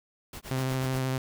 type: noise with tremolo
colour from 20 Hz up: pink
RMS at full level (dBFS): -40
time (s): 0.33-0.99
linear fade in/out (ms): 2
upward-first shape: sine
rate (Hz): 8.3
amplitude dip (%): 100
type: tone with vibrato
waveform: sawtooth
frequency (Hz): 130.81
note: C3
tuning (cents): 0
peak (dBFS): -23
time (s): 0.51-1.18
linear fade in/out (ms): 2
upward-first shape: triangle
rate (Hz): 13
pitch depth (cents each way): 20
effects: none